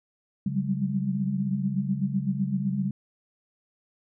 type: tone cluster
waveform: sine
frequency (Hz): 139.2 / 186.7 / 194.3 / 202.5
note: C#3 / F#3 / G3 / G#3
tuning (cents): +8 / +16 / -15 / -43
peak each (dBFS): -30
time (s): 0.46-2.91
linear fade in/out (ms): 5
effects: none